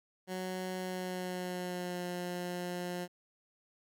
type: tone with pitch glide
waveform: 15% pulse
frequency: 185 to 177.77 Hz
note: F#3 to F3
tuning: 0 to +31 cents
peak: -30 dBFS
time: 0.27-3.08 s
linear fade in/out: 50 ms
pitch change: -69 cents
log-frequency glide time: 0.76-2.06 s
effects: none